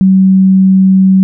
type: tone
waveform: sine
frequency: 190 Hz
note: F#3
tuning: 46 cents sharp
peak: -3 dBFS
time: 0.01-1.23 s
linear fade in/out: 0 ms
effects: none